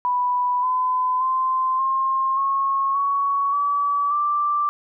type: tone with pitch steps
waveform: sine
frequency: 987.8 / 1012.6 / 1038.1 / 1064.2 / 1091 / 1118.4 / 1146.5 / 1175.4 Hz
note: B5 / B5 / C6 / C6 / C#6 / C#6 / D6 / D6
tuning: 0 / +43 / -14 / +29 / -28 / +15 / -42 / +1 cents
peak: -18 dBFS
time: 0.05-4.69 s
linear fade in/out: 0 ms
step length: 580 ms
effects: none